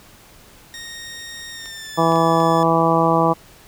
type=tone with pitch glide; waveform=15% pulse; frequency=1858 to 1723.6 Hz; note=A#6 to A6; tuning=-6 to -36 cents; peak=-26 dBFS; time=0.74-2.63 s; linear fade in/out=0 ms; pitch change=-130 cents; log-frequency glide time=1.51-2.04 s
type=clicks; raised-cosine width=0.2 ms; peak=-21 dBFS; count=4; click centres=1.658 / 2.121 / 2.158 / 2.403 s
type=harmonic tone; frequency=164.81 Hz; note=E3; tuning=in tune; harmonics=1 / 2 / 3 / 4 / 5 / 6 / 7; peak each=-21 / -21 / -21 / -21 / -21 / -21 / -21 dBFS; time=1.97-3.34 s; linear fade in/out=20 ms
effects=pink hiss -47 dBFS RMS until 3.67 s